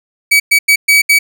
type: tone bursts at uneven times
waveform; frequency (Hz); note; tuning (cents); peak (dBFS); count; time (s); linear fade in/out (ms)
40% pulse; 2277; C#7; +46; -5; 5; 0.31-0.4 / 0.51-0.59 / 0.68-0.76 / 0.88-1.02 / 1.09-1.19; 10
effects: none

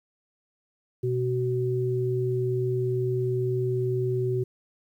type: tone pair together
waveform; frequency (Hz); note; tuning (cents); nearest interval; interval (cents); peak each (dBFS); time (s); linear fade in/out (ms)
sine; 124.3 / 375.1; B2 / F#4; +12 / +24; octave + perfect fifth; 1912; -26; 1.03-4.44; 10
effects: 10-bit

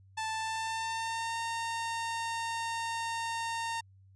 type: tone with pitch glide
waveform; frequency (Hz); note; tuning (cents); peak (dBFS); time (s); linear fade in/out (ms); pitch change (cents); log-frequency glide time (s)
sawtooth; 880 to 917.4; A5 to A#5; 0 to -28; -29; 0.17-3.81; 10; +72; 0.28-1.39
effects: added 96 Hz sine -56 dBFS peak until 4.15 s + resampled to 22050 Hz

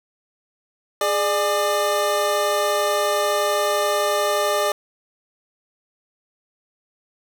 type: tone pair together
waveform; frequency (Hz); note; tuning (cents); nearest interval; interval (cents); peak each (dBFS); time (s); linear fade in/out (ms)
25% pulse; 415.3 / 597.2; G#4 / D5; 0 / +29; tritone; 629; -20 / -16; 1.01-4.72; 2
effects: none

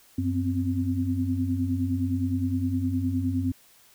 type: tone cluster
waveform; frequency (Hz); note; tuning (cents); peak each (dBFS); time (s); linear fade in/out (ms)
sine; 94.5 / 253.5 / 263.2; F#2 / B3 / C4; +37 / +45 / +10; -27 / -31 / -27; 0.18-3.52; 5
effects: white hiss -57 dBFS RMS until 3.94 s

